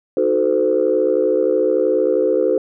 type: chord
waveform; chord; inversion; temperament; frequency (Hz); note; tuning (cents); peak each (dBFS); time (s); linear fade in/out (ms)
sine; D# diminished seventh; none; equal with one note detuned; 311.1 / 370 / 440 / 513.1; D#4 / F#4 / A4 / C5; 0 / 0 / 0 / -34; -22 / -19 / -18 / -17; 0.17-2.58; 2
effects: tanh soft clip ceiling -5 dBFS